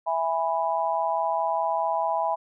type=chord; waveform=sine; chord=E major; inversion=none; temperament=just; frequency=659.3 / 824.1 / 988.9 Hz; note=E5 / G#5 / B5; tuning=0 / -14 / +2 cents; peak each=-27 dBFS; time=0.06-2.36 s; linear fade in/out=20 ms; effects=none